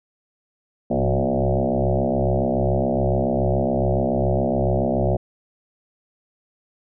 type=tone with frequency modulation; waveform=sine; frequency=233.6 Hz; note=A#3; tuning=4 cents sharp; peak=-17 dBFS; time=0.9-5.17 s; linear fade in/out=10 ms; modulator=67.1 Hz; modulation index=6.8; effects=none